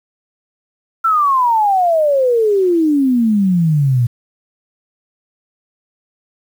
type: exponential sweep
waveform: sine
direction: down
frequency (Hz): 1363 to 116.54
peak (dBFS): -10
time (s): 1.04-4.07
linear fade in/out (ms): 10
effects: 7-bit